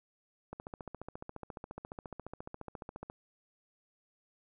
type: click train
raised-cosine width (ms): 1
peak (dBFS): -28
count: 38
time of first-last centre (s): 0.53-3.099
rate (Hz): 14.4
effects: none